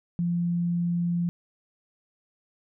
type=tone; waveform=sine; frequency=172.8 Hz; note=F3; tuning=18 cents flat; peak=-23 dBFS; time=0.19-1.29 s; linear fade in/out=0 ms; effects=none